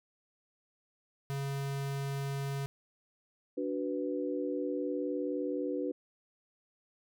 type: tone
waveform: square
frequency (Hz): 138.59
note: C#3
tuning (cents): 0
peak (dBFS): -34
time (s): 1.3-2.66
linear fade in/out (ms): 0
type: chord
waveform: sine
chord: B minor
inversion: first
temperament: equal with one note detuned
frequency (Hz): 290.5 / 370 / 493.9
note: D4 / F#4 / B4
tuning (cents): -19 / 0 / 0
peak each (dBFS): -35 / -37 / -36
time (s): 3.57-5.92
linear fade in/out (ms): 10
effects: none